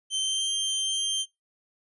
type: tone with pitch glide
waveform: sawtooth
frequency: 3111 to 3151 Hz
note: G7 to G7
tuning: -14 to +8 cents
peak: -22 dBFS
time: 0.1-1.26 s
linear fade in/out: 50 ms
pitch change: +22 cents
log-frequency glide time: 0.21-0.44 s
effects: noise-tail reverb RT60 0.2 s tail -21 dB re dry + resampled to 24000 Hz